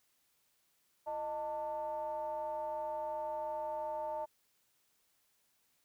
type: ring-modulated tone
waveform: triangle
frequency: 138.59 Hz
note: C#3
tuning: in tune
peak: -31 dBFS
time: 1.06-4.26 s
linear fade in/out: 20 ms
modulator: 755 Hz
effects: white hiss -75 dBFS RMS until 5.84 s